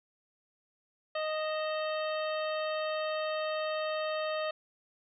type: harmonic tone with a mistuned harmonic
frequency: 621 Hz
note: D#5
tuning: 3 cents flat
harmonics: 1 / 2 / 3 / 4 / 5 / 6 / 7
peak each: -32 / -38 / -42 / -44 / -46 / -48 / -49 dBFS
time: 1.15-4.51 s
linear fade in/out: 5 ms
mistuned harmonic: 4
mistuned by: +110 cents
effects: none